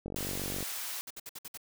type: click train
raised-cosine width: 2 ms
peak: -25 dBFS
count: 28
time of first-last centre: 0.06-0.627 s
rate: 47.6 Hz
type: high-pass noise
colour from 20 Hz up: white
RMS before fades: -38 dBFS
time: 0.16-1.01 s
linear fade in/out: 0 ms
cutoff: 720 Hz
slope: 12 dB/octave
type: noise bursts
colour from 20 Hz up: white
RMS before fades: -43 dBFS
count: 6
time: 1.07-1.575 s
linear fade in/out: 5 ms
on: 35 ms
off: 59 ms
effects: none